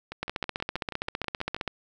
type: two click trains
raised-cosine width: 0.3 ms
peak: -13 / -20 dBFS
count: 23 / 10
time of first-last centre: 0.23-1.677 / 0.12-1.565 s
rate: 15.2 / 6.23 Hz
effects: none